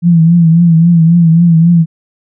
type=tone with vibrato; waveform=sine; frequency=167.4 Hz; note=E3; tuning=27 cents sharp; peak=-3 dBFS; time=0.02-1.86 s; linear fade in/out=50 ms; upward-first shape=triangle; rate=3.7 Hz; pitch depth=77 cents each way; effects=none